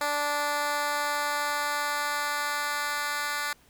10% pulse tone with high-pass filter sweep, 292.4 Hz, D4, 7 cents flat, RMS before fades -29 dBFS, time 0.01-3.53 s, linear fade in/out 2 ms, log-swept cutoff 630 to 1400 Hz, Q 1, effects pink hiss -60 dBFS RMS until 3.69 s

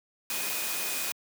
sine tone in noise, 2489 Hz, D#7, in tune, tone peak -39 dBFS, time 0.3-1.12 s, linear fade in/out 2 ms, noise white, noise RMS -32 dBFS, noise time 0.3-1.12 s, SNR -10 dB, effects high-pass 200 Hz 12 dB/octave

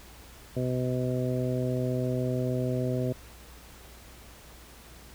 harmonic tone, 126.5 Hz, B2, 42 cents sharp, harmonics 1 / 2 / 3 / 4 / 5, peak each -29 / -32 / -34 / -35 / -36 dBFS, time 0.56-3.13 s, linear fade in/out 10 ms, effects added 60 Hz sine -51 dBFS peak until 5.14 s + pink hiss -51 dBFS RMS until 5.14 s

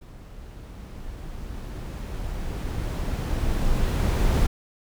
brown noise with level ramp, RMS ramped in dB -43 to -19 dBFS, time 0.01-4.47 s, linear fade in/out 10 ms, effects none

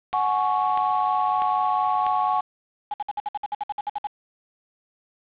click train, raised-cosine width 0.2 ms, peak -15 dBFS, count 4, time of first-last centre 0.13-2.065 s, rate 1.55 Hz
sine chord, F# suspended second, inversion none, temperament equal with one note detuned, 740 / 844.2 / 1108.7 Hz, F#5 / G#5 / C#6, 0 / +28 / 0 cents, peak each -24 dBFS, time 0.13-2.41 s, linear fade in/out 10 ms
sine tone bursts, 830.6 Hz, G#5, in tune, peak -24 dBFS, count 14, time 2.91-4.071 s, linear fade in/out 5 ms, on 30 ms, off 57 ms
effects resampled to 8000 Hz + 7-bit

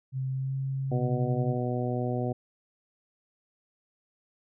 sine tone with pitch glide, 131.8 to 134.65 Hz, C3 to C#3, +13 to -50 cents, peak -28 dBFS, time 0.12-1.58 s, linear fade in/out 50 ms, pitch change +37 cents, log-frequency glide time 0.31-0.55 s
harmonic tone, 123.47 Hz, B2, in tune, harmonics 1 / 2 / 3 / 4 / 5 / 6, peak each -30 / -33 / -35 / -36 / -37 / -38 dBFS, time 0.91-2.33 s, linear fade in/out 10 ms
effects none

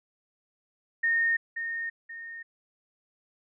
sine tone with echo, 1839 Hz, A#6, 24 cents flat, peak -22 dBFS, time 1.03-1.37 s, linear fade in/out 10 ms, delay 530 ms, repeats 2, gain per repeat -8 dB, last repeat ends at 2.43 s, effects none

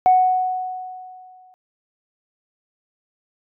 sine tone with exponential decay, 740 Hz, F#5, in tune, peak -8 dBFS, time 0.06-1.54 s, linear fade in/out 0 ms, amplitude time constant 320 ms, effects tanh soft clip ceiling -5 dBFS

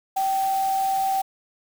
sine tone in noise, 774 Hz, G5, 22 cents flat, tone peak -20 dBFS, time 0.16-1.22 s, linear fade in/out 10 ms, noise white, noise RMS -37 dBFS, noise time 0.16-1.22 s, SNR +14 dB, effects none

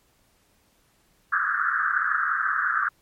pink band-pass noise, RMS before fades -24 dBFS, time 1.32-2.89 s, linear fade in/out 10 ms, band 1200 to 1700 Hz, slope 96 dB/octave, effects pink hiss -64 dBFS RMS until 3.01 s + MP3 64 kbps

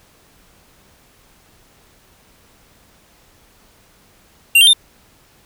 square tone with pitch steps, 2769 / 3162 / 3612 Hz, F7 / G7 / A7, -15 / +14 / +45 cents, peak -7 dBFS, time 4.55-4.733 s, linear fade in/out 5 ms, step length 61 ms, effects pink hiss -52 dBFS RMS until 5.45 s

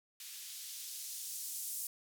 violet noise with band-pass filter sweep, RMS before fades -44 dBFS, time 0.2-1.87 s, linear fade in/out 2 ms, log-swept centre 2700 to 8400 Hz, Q 0.87, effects none

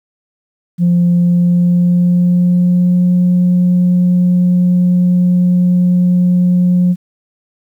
sine tone with pitch glide, 174.61 to 179 Hz, F3 to F3, 0 to +43 cents, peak -6 dBFS, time 0.78-6.96 s, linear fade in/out 50 ms, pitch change +43 cents, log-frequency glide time 1.14-3.07 s, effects tanh soft clip ceiling -5 dBFS + 8-bit

